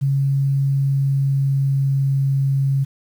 sine tone with pitch glide, 137.8 to 136.77 Hz, C#3 to C#3, -10 to -23 cents, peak -15 dBFS, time 0.01-2.85 s, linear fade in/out 20 ms, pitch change -13 cents, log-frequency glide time 0.71-2.18 s, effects 8-bit

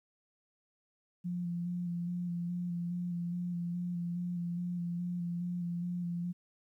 sine tone with vibrato, 174.61 Hz, F3, in tune, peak -33 dBFS, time 1.24-6.33 s, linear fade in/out 20 ms, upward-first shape square, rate 2.4 Hz, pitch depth 19 cents each way, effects 12-bit

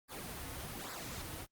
pink noise with flanger, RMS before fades -44 dBFS, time 0.08-1.47 s, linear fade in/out 50 ms, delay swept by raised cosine 0.32 to 5.12 ms, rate 1.2 Hz, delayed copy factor -0.7, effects Opus 32 kbps

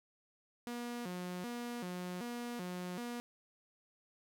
sawtooth tone with vibrato, 207.7 Hz, G#3, in tune, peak -36 dBFS, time 0.67-3.2 s, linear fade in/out 0 ms, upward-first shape square, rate 1.3 Hz, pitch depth 250 cents each way, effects none

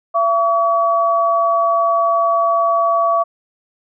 sine tone pair together, 675 / 1136.3 Hz, E5 / C#6, +41 / +43 cents, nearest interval major sixth, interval 902 cents, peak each -15 dBFS, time 0.14-3.24 s, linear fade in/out 20 ms, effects none

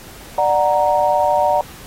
sine chord, D augmented, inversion none, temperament equal with one note detuned, 592.8 / 740 / 932.3 Hz, D5 / F#5 / A#5, +16 / 0 / 0 cents, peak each -17 dBFS, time 0.38-1.61 s, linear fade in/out 2 ms, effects pink hiss -39 dBFS RMS until 1.86 s + AAC 48 kbps

